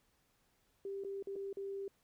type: tone with dropouts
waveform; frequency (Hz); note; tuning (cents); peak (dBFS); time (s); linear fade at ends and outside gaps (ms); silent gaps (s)
sine; 394; G4; +9; -39; 0.85-1.88; 2; 1.038-1.047 / 1.226-1.271 / 1.357-1.362 / 1.529-1.57
effects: pink hiss -75 dBFS RMS until 2.03 s